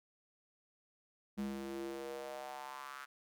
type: tone with high-pass filter sweep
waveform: square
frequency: 68.1 Hz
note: C#2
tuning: 30 cents flat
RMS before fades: -44 dBFS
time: 1.37-3.06 s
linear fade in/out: 20 ms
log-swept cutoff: 200 to 1400 Hz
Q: 3.9
effects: none